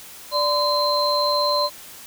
sine tone cluster, 586 / 1025 / 4115 Hz, D5 / C6 / C8, -4 / -36 / -30 cents, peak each -22 dBFS, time 0.31-1.7 s, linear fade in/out 50 ms, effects white hiss -41 dBFS RMS until 2.06 s

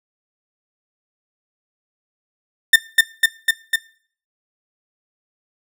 30% pulse tone with echo, 1803 Hz, A6, 42 cents sharp, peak -3 dBFS, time 2.73-2.76 s, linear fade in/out 5 ms, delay 250 ms, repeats 4, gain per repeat -2 dB, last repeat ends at 3.76 s, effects noise-tail reverb RT60 0.5 s tail -20 dB re dry

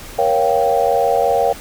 sine chord, G half-diminished seventh, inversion first, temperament equal with one note detuned, 471.9 / 554.4 / 698.5 / 784 Hz, Bb4 / Db5 / F5 / G5, +21 / 0 / 0 / 0 cents, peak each -18 dBFS, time 0.18-1.53 s, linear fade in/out 10 ms, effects pink hiss -35 dBFS RMS until 1.6 s

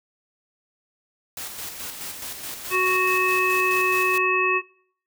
white noise with tremolo, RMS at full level -33 dBFS, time 1.37-4.18 s, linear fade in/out 2 ms, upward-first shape square, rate 4.7 Hz, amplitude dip 40%
harmonic tone, 370 Hz, F#4, in tune, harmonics 1 / 3 / 5 / 7, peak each -24 / -23 / -28 / -22 dBFS, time 2.7-4.62 s, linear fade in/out 50 ms
effects noise-tail reverb RT60 0.6 s tail -22 dB re dry

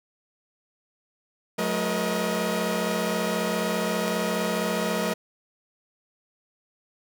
sawtooth tone cluster, 182.2 / 217 / 478.6 / 627 Hz, F#3 / A3 / A#4 / D#5, -26 / -24 / +46 / +13 cents, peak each -26 dBFS, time 1.58-5.14 s, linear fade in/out 10 ms, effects none

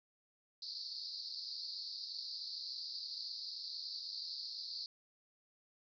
white band-pass noise, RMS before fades -45 dBFS, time 0.62-4.86 s, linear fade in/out 2 ms, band 4200 to 4900 Hz, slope 96 dB/octave, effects none

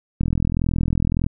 click train, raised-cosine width 5 ms, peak -8 dBFS, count 45, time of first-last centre 0.21-1.265 s, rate 41.7 Hz, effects none

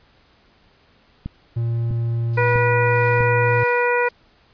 click train, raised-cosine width 5 ms, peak -15 dBFS, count 4, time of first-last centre 1.26-3.208 s, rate 1.54 Hz
triangle tone, 116.54 Hz, A#2, in tune, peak -17 dBFS, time 1.56-3.64 s, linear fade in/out 10 ms
violet noise with tremolo, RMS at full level -32 dBFS, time 2.33-4.11 s, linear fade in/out 5 ms, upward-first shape triangle, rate 1.7 Hz, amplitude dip 85%
harmonic tone, 485.6 Hz, B4, 29 cents flat, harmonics 1 / 2 / 3 / 4 / 5, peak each -19 / -22 / -24 / -25 / -26 dBFS, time 2.37-4.09 s, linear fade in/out 10 ms
effects pink hiss -56 dBFS RMS until 4.53 s + resampled to 11025 Hz

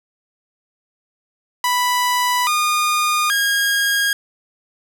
sawtooth tone with pitch steps, 988 / 1220 / 1631 Hz, B5 / D#6 / G#6, 0 / -34 / -32 cents, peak -12 dBFS, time 1.64-4.13 s, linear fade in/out 2 ms, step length 830 ms, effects none

